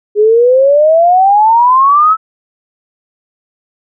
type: exponential sweep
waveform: sine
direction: up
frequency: 410.2 to 1320 Hz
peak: -4 dBFS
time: 0.15-2.17 s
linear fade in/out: 50 ms
effects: none